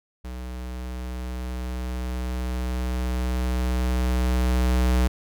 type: tone with level ramp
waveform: square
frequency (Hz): 62.3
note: B1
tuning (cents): +16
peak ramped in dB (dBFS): -33 to -18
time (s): 0.24-5.08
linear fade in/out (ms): 10
effects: none